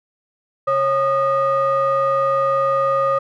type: ring-modulated tone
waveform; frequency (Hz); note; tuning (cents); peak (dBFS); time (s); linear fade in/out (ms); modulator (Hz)
triangle; 340.4; F4; -44; -10; 0.67-3.19; 10; 887
effects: none